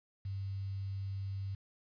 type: tone with quantisation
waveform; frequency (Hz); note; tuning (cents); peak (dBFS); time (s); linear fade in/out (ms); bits
sine; 97.6; G2; -7; -36; 0.25-1.55; 5; 10
effects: resampled to 11025 Hz